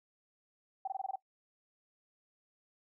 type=tone bursts; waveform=sine; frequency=771 Hz; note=G5; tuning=29 cents flat; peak=-33 dBFS; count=7; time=0.85-1.158 s; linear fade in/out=5 ms; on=26 ms; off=21 ms; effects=noise-tail reverb RT60 0.1 s tail -19 dB re dry